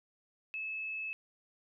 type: tone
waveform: sine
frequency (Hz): 2600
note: E7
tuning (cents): -24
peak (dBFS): -36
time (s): 0.54-1.13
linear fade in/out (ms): 0
effects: none